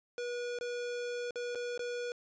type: tone with dropouts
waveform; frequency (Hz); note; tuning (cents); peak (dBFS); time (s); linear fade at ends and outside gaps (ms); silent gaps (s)
square; 484.3; B4; -34; -36; 0.18-2.12; 1; 0.588-0.61 / 1.308-1.357 / 1.549-1.555 / 1.777-1.793
effects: resampled to 16000 Hz